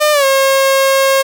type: tone with pitch glide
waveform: sawtooth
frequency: 603 to 540.3 Hz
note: D5 to C#5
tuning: +46 to -44 cents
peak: -5 dBFS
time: 0-1.23 s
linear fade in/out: 20 ms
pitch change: -190 cents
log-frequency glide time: 0.12-0.25 s
effects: none